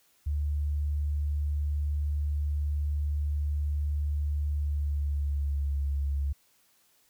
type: tone with pitch glide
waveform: sine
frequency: 73.42 to 70.19 Hz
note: D2 to C#2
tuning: 0 to +22 cents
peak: -26 dBFS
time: 0.26-6.33 s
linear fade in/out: 10 ms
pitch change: -78 cents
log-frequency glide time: 4.55-5.81 s
effects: white hiss -66 dBFS RMS until 7.09 s